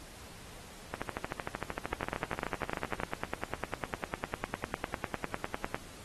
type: two click trains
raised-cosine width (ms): 0.5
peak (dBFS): -17 / -19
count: 39 / 28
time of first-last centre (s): 1.93-5.745 / 0.94-3.001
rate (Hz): 9.96 / 13.1
effects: pink hiss -51 dBFS RMS until 6.04 s + AAC 32 kbps